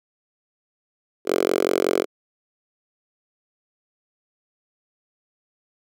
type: tone with high-pass filter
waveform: 5% pulse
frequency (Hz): 45.45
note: F#1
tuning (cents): -30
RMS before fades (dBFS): -21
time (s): 1.25-2.06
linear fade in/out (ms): 50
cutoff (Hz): 400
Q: 3.2
effects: none